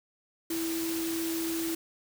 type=tone in noise; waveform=sine; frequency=329.6 Hz; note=E4; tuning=in tune; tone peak=-30 dBFS; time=0.5-1.75 s; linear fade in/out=5 ms; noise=white; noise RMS=-37 dBFS; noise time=0.5-1.75 s; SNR=+4 dB; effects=none